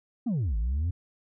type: exponential two-way sweep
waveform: sine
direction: down then up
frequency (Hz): 261.6 to 51 to 92.6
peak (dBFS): -22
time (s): 0.26-0.91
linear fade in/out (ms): 10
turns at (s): 0.57
effects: tanh soft clip ceiling -24 dBFS

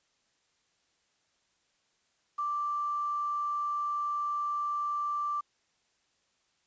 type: tone with quantisation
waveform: sine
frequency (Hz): 1174.7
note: D6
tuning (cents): 0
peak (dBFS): -29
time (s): 2.38-5.41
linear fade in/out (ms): 10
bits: 9
effects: white hiss -73 dBFS RMS until 6.66 s + resampled to 16000 Hz

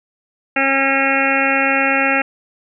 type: harmonic tone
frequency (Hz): 271.6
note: C#4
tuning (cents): -35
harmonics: 1 / 2 / 3 / 5 / 6 / 7 / 8 / 9 / 10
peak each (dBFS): -22 / -22 / -22 / -22 / -22 / -22 / -22 / -22 / -22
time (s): 0.56-2.22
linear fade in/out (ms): 5
effects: none

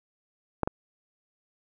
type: clicks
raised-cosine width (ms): 1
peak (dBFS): -10 / -13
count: 2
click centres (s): 0.633 / 0.675
effects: none

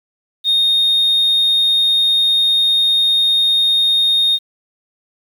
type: tone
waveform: sine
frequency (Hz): 3695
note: A#7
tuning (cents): -16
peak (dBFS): -9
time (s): 0.44-4.39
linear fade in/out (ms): 50
effects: tanh soft clip ceiling -9 dBFS + 7-bit

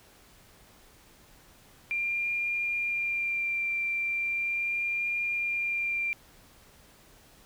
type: tone with vibrato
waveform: sine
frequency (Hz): 2382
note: D7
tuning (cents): +24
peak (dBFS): -27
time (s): 1.91-6.13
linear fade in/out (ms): 0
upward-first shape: sine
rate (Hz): 0.38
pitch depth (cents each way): 16
effects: pink hiss -57 dBFS RMS until 7.45 s

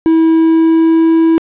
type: tone with pitch glide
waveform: triangle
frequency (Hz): 324.3 to 326.7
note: E4 to E4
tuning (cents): -28 to -15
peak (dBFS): -4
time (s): 0.06-1.38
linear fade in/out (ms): 0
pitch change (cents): +13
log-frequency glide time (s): 0.3-1.12
effects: resampled to 8000 Hz + 7-bit

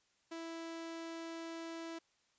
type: tone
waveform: sawtooth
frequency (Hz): 330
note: E4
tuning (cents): +2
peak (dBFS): -39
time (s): 0.31-1.99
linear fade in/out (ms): 10
effects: white hiss -75 dBFS RMS until 2.38 s + resampled to 16000 Hz

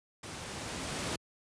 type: noise with level ramp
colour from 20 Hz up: pink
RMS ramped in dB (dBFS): -43 to -34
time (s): 0.23-1.16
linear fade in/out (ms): 5
effects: high-pass 80 Hz 12 dB/octave + resampled to 22050 Hz

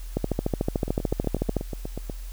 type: two click trains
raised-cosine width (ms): 2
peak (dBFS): -18 / -10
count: 11 / 20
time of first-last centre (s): 0.88-2.098 / 0.17-1.567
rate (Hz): 8.21 / 13.6
effects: added 41 Hz sine -33 dBFS peak until 2.32 s + white hiss -50 dBFS RMS until 2.32 s

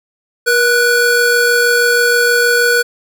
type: tone pair together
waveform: square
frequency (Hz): 477.9 / 1480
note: A#4 / F#6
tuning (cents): +43 / 0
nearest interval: octave + minor sixth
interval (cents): 1957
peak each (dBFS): -14 / -12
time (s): 0.46-2.83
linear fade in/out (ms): 20
effects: none

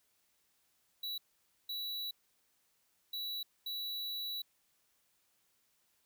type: tone bursts at uneven times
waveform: square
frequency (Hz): 3930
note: B7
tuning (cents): -9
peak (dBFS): -38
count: 4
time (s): 1.03-1.18 / 1.69-2.11 / 3.13-3.43 / 3.66-4.42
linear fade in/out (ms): 5
effects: white hiss -75 dBFS RMS until 6.05 s

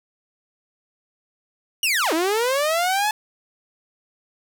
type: linear two-way sweep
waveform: sawtooth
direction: down then up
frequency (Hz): 2960 to 306.5 to 867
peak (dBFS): -15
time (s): 1.83-3.11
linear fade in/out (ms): 2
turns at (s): 2.13
effects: none

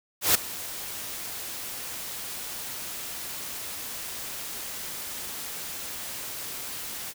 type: noise with ADSR envelope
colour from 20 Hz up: white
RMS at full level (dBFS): -18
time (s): 0.21-7.14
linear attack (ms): 140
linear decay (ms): 4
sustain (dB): -18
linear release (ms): 48
effects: none

